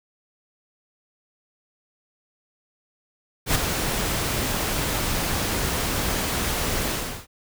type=noise with ADSR envelope; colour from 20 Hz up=pink; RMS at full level=-18 dBFS; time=3.46-7.27 s; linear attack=88 ms; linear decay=15 ms; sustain=-7 dB; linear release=370 ms; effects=none